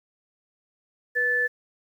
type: tone pair together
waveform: sine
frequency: 490.3 / 1746 Hz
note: B4 / A6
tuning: -13 / -14 cents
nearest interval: octave + minor seventh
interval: 2199 cents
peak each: -30 / -21 dBFS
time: 1.15-1.48 s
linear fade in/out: 20 ms
effects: 9-bit